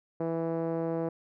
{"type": "tone with low-pass filter", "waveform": "5% pulse", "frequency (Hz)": 164.81, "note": "E3", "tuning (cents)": 0, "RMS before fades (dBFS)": -31, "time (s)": [0.2, 1.09], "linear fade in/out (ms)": 5, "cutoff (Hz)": 490, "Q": 1.6, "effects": []}